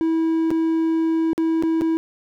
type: tone with dropouts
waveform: triangle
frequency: 324.9 Hz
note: E4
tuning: 25 cents flat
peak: -15 dBFS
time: 0.01-1.97 s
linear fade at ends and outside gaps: 0 ms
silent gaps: 0.505-0.513 / 1.332-1.379 / 1.625-1.635 / 1.811-1.818 s
effects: none